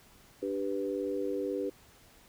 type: chord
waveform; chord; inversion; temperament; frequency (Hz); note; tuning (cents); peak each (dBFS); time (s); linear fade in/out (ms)
sine; G major; second; equal; 293.7 / 392 / 493.9; D4 / G4 / B4; 0 / 0 / 0; -36 / -34 / -35; 0.42-1.7; 10
effects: pink hiss -59 dBFS RMS until 2.28 s